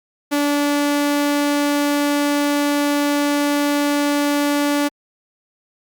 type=tone; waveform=sawtooth; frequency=289.3 Hz; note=D4; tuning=26 cents flat; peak=-12 dBFS; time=0.31-4.89 s; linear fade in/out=20 ms; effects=Opus 48 kbps